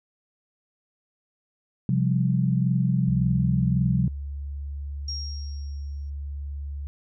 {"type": "chord", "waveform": "sine", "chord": "C suspended fourth", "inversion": "none", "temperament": "just", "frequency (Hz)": [130.81, 174.42, 196.22], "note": ["C3", "F3", "G3"], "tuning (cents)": [0, -2, 2], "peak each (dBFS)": [-22, -24, -27], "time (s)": [1.89, 4.08], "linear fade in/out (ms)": 2}
{"type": "tone with pitch glide", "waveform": "sine", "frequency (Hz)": [70.1, 71.04], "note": ["C#2", "C#2"], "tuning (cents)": [20, 43], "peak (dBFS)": -30, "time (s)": [3.08, 6.87], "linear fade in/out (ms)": 0, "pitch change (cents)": 23, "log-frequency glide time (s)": [3.51, 4.9]}
{"type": "tone with exponential decay", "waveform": "sine", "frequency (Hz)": 5580, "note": "F8", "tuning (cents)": -2, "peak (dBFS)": -29, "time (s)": [5.08, 6.1], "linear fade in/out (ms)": 5, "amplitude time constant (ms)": 220}
{"effects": []}